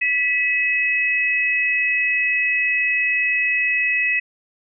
sine tone pair together, 1970.2 / 2561 Hz, B6 / D#7, -5 / +49 cents, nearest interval perfect fourth, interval 454 cents, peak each -20 / -19 dBFS, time 0.01-4.2 s, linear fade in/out 10 ms, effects none

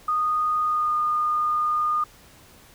sine tone with pitch glide, 1235 to 1220.8 Hz, D#6 to D#6, -13 to -33 cents, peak -20 dBFS, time 0.08-2.04 s, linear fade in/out 5 ms, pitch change -20 cents, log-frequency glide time 0.63-0.96 s, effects pink hiss -51 dBFS RMS until 2.74 s

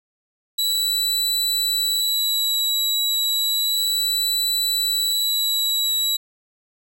sawtooth tone with vibrato, 3931 Hz, B7, 9 cents flat, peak -16 dBFS, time 0.58-6.17 s, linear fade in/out 10 ms, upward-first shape sine, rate 0.32 Hz, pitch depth 14 cents each way, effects none

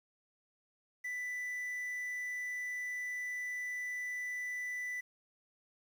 triangle tone with quantisation, 1985 Hz, B6, 8 cents sharp, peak -35 dBFS, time 1.04-5.01 s, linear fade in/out 10 ms, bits 10, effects none

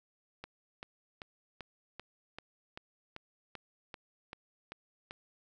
click train, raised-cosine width 0.3 ms, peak -27 dBFS, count 13, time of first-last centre 0.44-5.109 s, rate 2.57 Hz, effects none

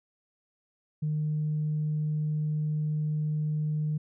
sine tone, 152.4 Hz, D#3, 36 cents flat, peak -25 dBFS, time 1.02-3.98 s, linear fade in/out 10 ms, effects tanh soft clip ceiling -22 dBFS

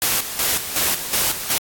white noise with tremolo, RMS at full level -19 dBFS, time 0.02-1.58 s, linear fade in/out 0 ms, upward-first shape square, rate 2.7 Hz, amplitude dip 65%, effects AAC 64 kbps

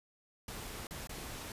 pink noise with dropouts, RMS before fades -44 dBFS, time 0.48-1.52 s, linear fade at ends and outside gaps 2 ms, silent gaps 0.87-0.908 / 1.072-1.093 s, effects resampled to 32000 Hz

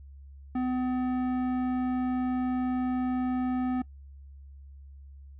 sine tone with tanh clipping, 253 Hz, B3, 42 cents sharp, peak -28 dBFS, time 0.55-3.82 s, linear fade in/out 5 ms, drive 13 dB, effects noise-tail reverb RT60 0.1 s tail -21 dB re dry + added 69 Hz sine -45 dBFS peak until 5.39 s

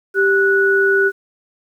sine tone pair together, 392 / 1472.3 Hz, G4 / F#6, 0 / -9 cents, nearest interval octave + major seventh, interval 2291 cents, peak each -14 dBFS, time 0.14-1.12 s, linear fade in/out 50 ms, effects 8-bit

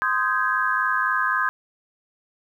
sine chord, Ab major seventh, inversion first, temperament just, 1038.3 / 1245.9 / 1557.4 / 1661.2 Hz, C6 / Eb6 / G6 / Ab6, -14 / +2 / -12 / 0 cents, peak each -25 dBFS, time 0.02-1.49 s, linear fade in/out 0 ms, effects 9-bit

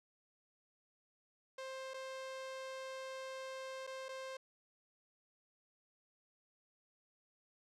sawtooth tone with dropouts, 527 Hz, C5, 12 cents sharp, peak -40 dBFS, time 1.58-4.37 s, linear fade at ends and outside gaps 5 ms, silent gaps 1.937-1.941 / 3.868-3.873 / 4.085-4.089 s, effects low-pass 7000 Hz 12 dB/octave

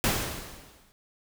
pink noise with exponential decay, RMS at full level -23 dBFS, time 0.04-0.92 s, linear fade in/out 0 ms, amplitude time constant 190 ms, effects none

